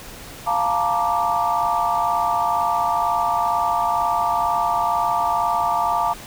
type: chord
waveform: sine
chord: Bb major seventh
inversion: second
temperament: equal with one note detuned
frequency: 698.5 / 880 / 942.1 / 1174.7 Hz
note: F5 / A5 / Bb5 / D6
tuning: 0 / 0 / +18 / 0 cents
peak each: -23 dBFS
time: 0.46-6.14 s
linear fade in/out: 20 ms
effects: pink hiss -38 dBFS RMS until 6.26 s